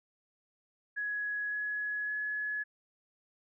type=tone with pitch steps; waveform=sine; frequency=1676 / 1686.7 / 1697.4 Hz; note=G#6 / G#6 / G#6; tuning=+15 / +26 / +37 cents; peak=-32 dBFS; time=0.96-2.64 s; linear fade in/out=20 ms; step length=560 ms; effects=none